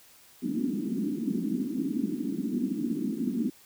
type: band-pass noise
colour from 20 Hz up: pink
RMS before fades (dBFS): -30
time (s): 0.42-3.5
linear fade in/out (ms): 10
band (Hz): 200 to 310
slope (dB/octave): 48
effects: white hiss -56 dBFS RMS until 3.65 s